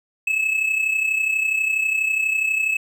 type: tone with amplitude modulation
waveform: triangle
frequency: 2595 Hz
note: E7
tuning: 28 cents flat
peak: -14 dBFS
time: 0.27-2.77 s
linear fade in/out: 5 ms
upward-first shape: sine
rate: 32.2 Hz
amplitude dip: 60%
effects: none